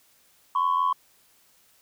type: tone pair together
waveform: sine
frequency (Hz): 1018 / 1104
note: C6 / C#6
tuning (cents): -48 / -7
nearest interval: minor second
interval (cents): 141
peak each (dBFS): -22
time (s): 0.55-0.93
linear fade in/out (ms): 5
effects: tanh soft clip ceiling -16 dBFS + white hiss -61 dBFS RMS until 1.81 s